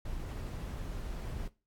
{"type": "noise", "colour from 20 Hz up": "brown", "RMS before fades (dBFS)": -39, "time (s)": [0.05, 1.48], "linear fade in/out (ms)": 5, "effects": ["noise-tail reverb RT60 0.3 s tail -19 dB re dry", "AAC 64 kbps"]}